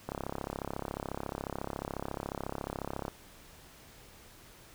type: click train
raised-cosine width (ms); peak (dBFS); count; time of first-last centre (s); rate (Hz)
1; -21; 103; 0.09-3.081; 34.1
effects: pink hiss -55 dBFS RMS until 4.74 s